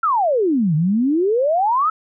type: exponential two-way sweep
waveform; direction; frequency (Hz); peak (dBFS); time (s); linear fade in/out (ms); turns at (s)
sine; down then up; 1400 to 147.6 to 1327; -14; 0.03-1.9; 5; 0.75
effects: none